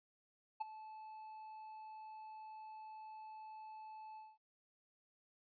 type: tone with ADSR envelope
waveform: triangle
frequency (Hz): 869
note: A5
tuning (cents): -22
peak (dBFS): -33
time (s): 0.6-4.38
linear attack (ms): 13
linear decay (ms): 16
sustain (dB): -15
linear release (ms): 210
effects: resampled to 11025 Hz